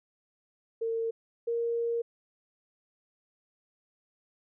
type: tone pair in turn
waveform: sine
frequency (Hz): 455.2 / 466.9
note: A#4 / A#4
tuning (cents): -41 / +3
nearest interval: unison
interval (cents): 44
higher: second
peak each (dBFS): -28 / -27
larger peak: second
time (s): 0.81-1.11 / 1.47-2.02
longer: second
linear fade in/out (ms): 10
effects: none